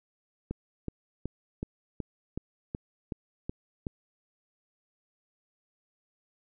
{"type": "click train", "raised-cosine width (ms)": 3, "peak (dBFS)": -20, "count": 10, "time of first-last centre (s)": [0.51, 3.868], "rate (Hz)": 2.68, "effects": []}